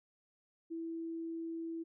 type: tone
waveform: sine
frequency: 329.6 Hz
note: E4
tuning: in tune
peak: -38 dBFS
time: 0.7-1.84 s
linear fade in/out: 20 ms
effects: none